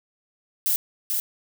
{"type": "noise with echo", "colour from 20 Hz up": "violet", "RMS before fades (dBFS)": -22, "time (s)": [0.66, 0.76], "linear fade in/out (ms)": 0, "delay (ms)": 440, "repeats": 1, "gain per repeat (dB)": -3, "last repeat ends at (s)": 1.2, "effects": []}